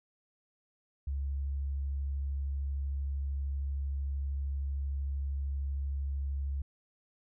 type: tone with vibrato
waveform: sine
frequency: 69.3 Hz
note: C#2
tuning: in tune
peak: -31 dBFS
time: 1.07-6.62 s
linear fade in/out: 5 ms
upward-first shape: triangle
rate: 13 Hz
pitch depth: 12 cents each way
effects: none